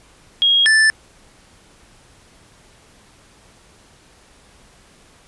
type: tone pair in turn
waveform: sine / square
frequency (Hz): 3275 / 1758.6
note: G#7 / A6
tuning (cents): -25 / -1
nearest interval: major seventh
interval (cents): 1076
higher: first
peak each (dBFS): -11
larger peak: neither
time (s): 0.42-0.66 / 0.66-0.9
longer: neither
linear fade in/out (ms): 0
effects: pink hiss -50 dBFS RMS until 5.27 s + resampled to 24000 Hz